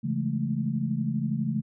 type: chord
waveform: sine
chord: A major seventh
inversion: first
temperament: equal with one note detuned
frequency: 138.59 / 167.99 / 207.7 / 220 Hz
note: C#3 / E3 / G#3 / A3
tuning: 0 / +33 / 0 / 0 cents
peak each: -30 / -32 / -33 / -29 dBFS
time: 0.03-1.62 s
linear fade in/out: 20 ms
effects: none